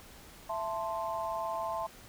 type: chord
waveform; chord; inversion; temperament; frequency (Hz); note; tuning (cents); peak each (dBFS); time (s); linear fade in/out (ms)
sine; A minor; second; equal with one note detuned; 665.4 / 880 / 1046.5; E5 / A5 / C6; +16 / 0 / 0; -36 / -37 / -37; 0.49-1.87; 10
effects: pink hiss -53 dBFS RMS until 2.08 s